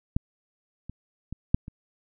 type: clicks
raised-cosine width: 5 ms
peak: -11 / -25 / -22 / -6 / -26 dBFS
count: 5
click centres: 0.165 / 0.896 / 1.326 / 1.545 / 1.681 s
effects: none